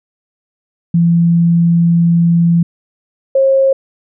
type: tone pair in turn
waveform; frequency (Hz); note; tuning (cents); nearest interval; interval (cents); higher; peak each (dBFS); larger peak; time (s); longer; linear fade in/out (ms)
sine; 169.5 / 538.1; E3 / C5; +49 / +48; octave + minor sixth; 1999; second; -7; neither; 0.94-2.63 / 3.35-3.73; first; 5
effects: none